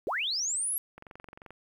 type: linear sweep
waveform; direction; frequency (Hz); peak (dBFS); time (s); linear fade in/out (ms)
sine; up; 294.4 to 11520; -28; 0.07-0.78; 0
type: click train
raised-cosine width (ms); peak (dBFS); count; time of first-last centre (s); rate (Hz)
0.5; -31; 13; 0.98-1.506; 22.8
effects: 10-bit